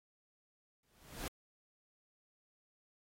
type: noise with exponential growth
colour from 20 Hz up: pink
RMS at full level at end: -40 dBFS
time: 0.83-1.28 s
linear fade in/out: 2 ms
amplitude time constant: 96 ms
effects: AAC 48 kbps